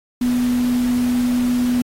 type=tone in noise; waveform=sine; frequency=245.9 Hz; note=B3; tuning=7 cents flat; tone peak=-15 dBFS; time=0.21-1.82 s; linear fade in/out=5 ms; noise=pink; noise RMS=-33 dBFS; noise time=0.21-1.82 s; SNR=+15 dB; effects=AAC 48 kbps